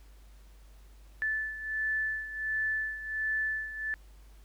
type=beating tone pair; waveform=sine; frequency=1748 / 1749.4 Hz; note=A6 / A6; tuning=-12 / -10 cents; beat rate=1.4 Hz; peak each=-31 / -36 dBFS; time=1.22-3.94 s; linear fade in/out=0 ms; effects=added 50 Hz sine -51 dBFS peak until 4.44 s + pink hiss -64 dBFS RMS until 4.44 s